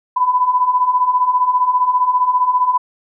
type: beating tone pair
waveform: sine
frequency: 987.8 / 1002.8 Hz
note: B5 / B5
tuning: 0 / +26 cents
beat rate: 15 Hz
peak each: -18 / -13 dBFS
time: 0.16-2.78 s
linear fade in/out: 10 ms
effects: none